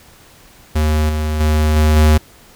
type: tone with level steps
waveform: square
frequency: 76.8 Hz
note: D#2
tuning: 22 cents flat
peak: -13 / -17 / -12 / -10 / -8 dBFS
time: 0.75-2.18 s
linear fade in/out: 10 ms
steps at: 1.09 / 1.4 / 1.76 / 1.96 s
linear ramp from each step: 5 ms
effects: pink hiss -45 dBFS RMS until 2.55 s